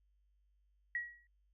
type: tone with exponential decay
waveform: sine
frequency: 1914 Hz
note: A#6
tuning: 45 cents sharp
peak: -32 dBFS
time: 0.95-1.27 s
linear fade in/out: 2 ms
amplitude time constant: 69 ms
effects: added 50 Hz sine -70 dBFS peak until 1.53 s